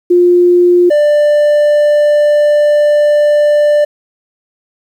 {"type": "tone pair in turn", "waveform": ["sine", "triangle"], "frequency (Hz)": [353.5, 591.6], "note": ["F4", "D5"], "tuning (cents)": [21, 13], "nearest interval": "major sixth", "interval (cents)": 892, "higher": "second", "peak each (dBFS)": -4, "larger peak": "neither", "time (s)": [[0.1, 0.9], [0.9, 3.85]], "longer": "second", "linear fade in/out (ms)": 10, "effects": ["7-bit"]}